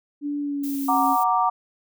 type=tone with pitch glide; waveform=sine; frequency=289.7 to 271.9 Hz; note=D4 to C#4; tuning=-24 to -33 cents; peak=-24 dBFS; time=0.21-1.17 s; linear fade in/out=50 ms; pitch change=-109 cents; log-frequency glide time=0.4-0.92 s
type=noise; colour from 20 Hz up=violet; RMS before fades=-36 dBFS; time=0.63-1.24 s; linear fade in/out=10 ms
type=chord; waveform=sine; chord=Gb augmented; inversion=none; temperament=equal; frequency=740 / 932.3 / 1174.7 Hz; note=Gb5 / Bb5 / D6; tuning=0 / 0 / 0 cents; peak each=-22 dBFS; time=0.88-1.5 s; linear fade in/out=10 ms
effects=none